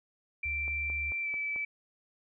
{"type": "tone with pitch glide", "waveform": "sine", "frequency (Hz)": [2349, 2309], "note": ["D7", "D7"], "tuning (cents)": [0, -30], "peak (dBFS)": -31, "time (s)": [0.43, 1.65], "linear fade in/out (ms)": 5, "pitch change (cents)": -30, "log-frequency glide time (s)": [1.22, 1.29]}
{"type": "tone with vibrato", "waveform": "sine", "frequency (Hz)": 71.9, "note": "D2", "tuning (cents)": -36, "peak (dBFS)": -38, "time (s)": [0.45, 1.12], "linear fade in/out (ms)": 10, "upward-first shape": "triangle", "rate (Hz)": 8.3, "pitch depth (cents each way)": 12}
{"type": "click train", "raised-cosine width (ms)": 1, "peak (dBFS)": -34, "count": 5, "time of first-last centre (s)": [0.68, 1.561], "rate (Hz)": 4.54}
{"effects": []}